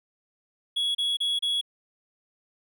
triangle tone bursts, 3352 Hz, G#7, 15 cents sharp, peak -22 dBFS, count 4, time 0.76-1.613 s, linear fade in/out 10 ms, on 190 ms, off 31 ms, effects none

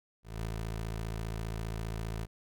20% pulse tone with ADSR envelope, 55 Hz, A1, in tune, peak -28 dBFS, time 0.23-2.27 s, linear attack 220 ms, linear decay 8 ms, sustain -2 dB, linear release 36 ms, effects none

